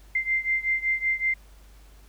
sine beating tone pair, 2086 / 2091.3 Hz, C7 / C7, -6 / -1 cents, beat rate 5.3 Hz, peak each -25 / -27 dBFS, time 0.15-1.34 s, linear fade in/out 5 ms, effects added 50 Hz sine -48 dBFS peak until 2.08 s + pink hiss -58 dBFS RMS until 2.08 s

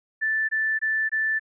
sine tone bursts, 1760 Hz, A6, in tune, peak -21 dBFS, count 4, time 0.21-1.396 s, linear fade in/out 20 ms, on 280 ms, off 22 ms, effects none

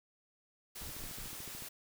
white noise, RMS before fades -46 dBFS, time 0.75-1.69 s, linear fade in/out 10 ms
brown noise bursts, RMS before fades -48 dBFS, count 3, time 0.81-1.282 s, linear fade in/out 5 ms, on 110 ms, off 71 ms
click train, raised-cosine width 3 ms, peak -38 dBFS, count 12, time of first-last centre 0.82-1.623 s, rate 13.7 Hz
effects none

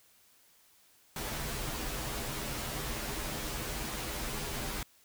pink noise with comb filter, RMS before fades -37 dBFS, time 1.16-4.83 s, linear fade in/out 2 ms, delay 11 ms, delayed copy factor -0.9, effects white hiss -64 dBFS RMS until 5.04 s

